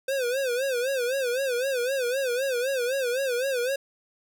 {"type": "tone with vibrato", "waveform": "square", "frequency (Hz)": 513, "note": "C5", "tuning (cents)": -34, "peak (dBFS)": -25, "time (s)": [0.08, 3.76], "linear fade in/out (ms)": 5, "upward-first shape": "sine", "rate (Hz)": 3.9, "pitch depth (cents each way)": 130, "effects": []}